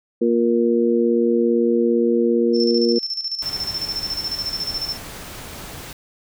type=harmonic tone; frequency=117.6 Hz; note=A#2; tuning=16 cents sharp; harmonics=2 / 3 / 4; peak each=-19 / -19 / -19 dBFS; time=0.21-2.99 s; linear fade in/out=10 ms
type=tone with tremolo; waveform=sine; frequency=5360 Hz; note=E8; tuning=28 cents sharp; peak=-21 dBFS; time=2.53-4.98 s; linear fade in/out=50 ms; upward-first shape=square; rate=14 Hz; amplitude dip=65%
type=noise; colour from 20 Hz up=pink; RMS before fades=-35 dBFS; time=3.42-5.93 s; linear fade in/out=2 ms
effects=none